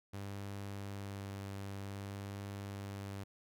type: tone with vibrato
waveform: sawtooth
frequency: 99.3 Hz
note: G2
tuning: 23 cents sharp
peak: -38 dBFS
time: 0.13-3.24 s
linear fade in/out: 10 ms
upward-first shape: sine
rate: 0.53 Hz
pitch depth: 12 cents each way
effects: none